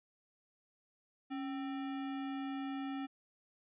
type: tone with sample-and-hold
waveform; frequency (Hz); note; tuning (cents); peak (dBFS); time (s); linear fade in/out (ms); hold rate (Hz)
sine; 275; C#4; -14; -37; 1.3-3.07; 20; 1050
effects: resampled to 8000 Hz